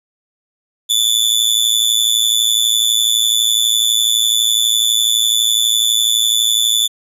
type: tone with amplitude modulation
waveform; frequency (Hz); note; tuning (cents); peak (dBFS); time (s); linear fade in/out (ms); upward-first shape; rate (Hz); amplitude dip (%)
sawtooth; 3493; A7; -13; -5; 0.89-6.88; 20; sine; 112; 85
effects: resampled to 32000 Hz